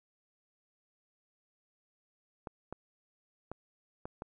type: clicks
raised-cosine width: 1 ms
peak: -26 dBFS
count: 5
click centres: 2.472 / 2.726 / 3.516 / 4.055 / 4.221 s
effects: none